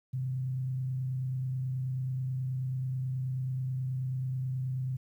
sine tone with frequency modulation, 129.6 Hz, C3, 16 cents flat, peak -30 dBFS, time 0.13-4.97 s, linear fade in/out 10 ms, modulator 29.3 Hz, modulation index 0.24, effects 11-bit

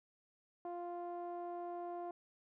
sawtooth tone with low-pass filter, 349.2 Hz, F4, in tune, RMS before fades -44 dBFS, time 0.65-2.11 s, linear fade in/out 2 ms, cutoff 800 Hz, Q 3.3, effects none

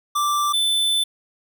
square tone pair in turn, 1174.7 / 3520 Hz, D6 / A7, 0 / 0 cents, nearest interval octave + perfect fifth, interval 1900 cents, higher second, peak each -19 / -18 dBFS, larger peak second, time 0.15-0.53 / 0.53-1.04 s, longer second, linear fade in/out 10 ms, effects none

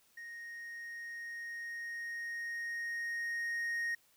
triangle tone with level ramp, 1864.7 Hz, A#6, in tune, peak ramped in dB -43 to -31 dBFS, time 0.17-3.95 s, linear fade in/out 5 ms, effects white hiss -69 dBFS RMS until 4.16 s

